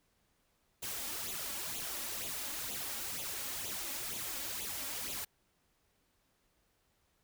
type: noise with flanger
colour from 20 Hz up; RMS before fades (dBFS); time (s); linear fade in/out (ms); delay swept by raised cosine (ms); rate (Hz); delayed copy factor
white; -40; 0.82-5.25; 10; 0.28 to 3.68; 2.1; +0.65
effects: pink hiss -75 dBFS RMS until 7.23 s